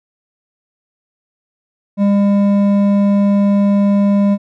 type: tone with hard clipping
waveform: sine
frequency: 201.3 Hz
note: G3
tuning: 46 cents sharp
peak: -11 dBFS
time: 1.97-4.38 s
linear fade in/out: 50 ms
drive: 8 dB
effects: none